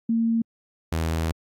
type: tone pair in turn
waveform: sine / sawtooth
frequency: 228.4 / 81.22 Hz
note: A#3 / E2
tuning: -35 / -25 cents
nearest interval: octave + tritone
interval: 1790 cents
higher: first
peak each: -19 dBFS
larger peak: neither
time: 0.09-0.42 / 0.92-1.32 s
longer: second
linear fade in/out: 5 ms
effects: AAC 64 kbps